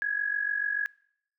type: tone with amplitude modulation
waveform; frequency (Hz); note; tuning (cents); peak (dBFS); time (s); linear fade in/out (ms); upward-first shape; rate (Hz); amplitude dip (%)
sine; 1670; G#6; +9; -23; 0.02-0.86; 0; sine; 46.9; 80
effects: noise-tail reverb RT60 0.7 s tail -25 dB re dry